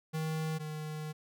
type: tone pair in turn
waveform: square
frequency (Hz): 157.8 / 153.93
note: D#3 / D#3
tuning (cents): +25 / -18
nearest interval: unison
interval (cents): 43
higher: first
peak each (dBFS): -33 / -38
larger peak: first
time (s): 0.13-0.59 / 0.59-1.13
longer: second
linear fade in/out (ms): 20
effects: none